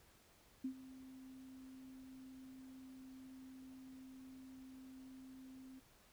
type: tone with ADSR envelope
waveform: sine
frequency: 261.6 Hz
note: C4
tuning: in tune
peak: -37 dBFS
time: 0.64-5.8 s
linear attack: 8 ms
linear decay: 85 ms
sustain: -16 dB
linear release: 14 ms
effects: pink hiss -68 dBFS RMS until 6.12 s